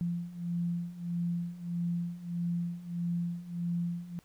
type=beating tone pair; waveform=sine; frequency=171.5 / 173.1 Hz; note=F3 / F3; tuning=-31 / -15 cents; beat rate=1.6 Hz; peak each=-36 / -33 dBFS; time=0.01-4.19 s; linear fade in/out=0 ms; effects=pink hiss -65 dBFS RMS until 4.24 s